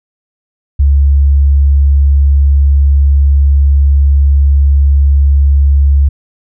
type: tone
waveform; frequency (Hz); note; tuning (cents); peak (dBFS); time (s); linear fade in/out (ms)
sine; 70; C#2; +18; -4; 0.79-6.09; 10
effects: none